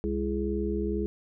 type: harmonic tone with a mistuned harmonic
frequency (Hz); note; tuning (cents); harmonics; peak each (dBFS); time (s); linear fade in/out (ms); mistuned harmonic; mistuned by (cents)
67.3; C2; +49; 1 / 3 / 5 / 6; -32 / -32 / -32 / -32; 0.04-1.06; 0; 6; +61
effects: none